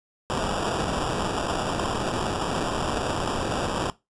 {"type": "noise with sample-and-hold", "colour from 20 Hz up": "white", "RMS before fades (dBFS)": -27, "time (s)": [0.3, 3.9], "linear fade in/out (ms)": 0, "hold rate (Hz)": 2100, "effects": ["noise-tail reverb RT60 0.2 s tail -18 dB re dry", "resampled to 22050 Hz"]}